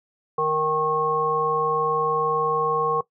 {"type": "harmonic tone", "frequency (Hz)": 155.56, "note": "D#3", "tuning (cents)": 0, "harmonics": [1, 3, 5, 7], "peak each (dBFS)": [-35, -23, -29, -23], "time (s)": [0.38, 3.01], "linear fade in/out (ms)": 5, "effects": ["noise-tail reverb RT60 0.1 s tail -18 dB re dry"]}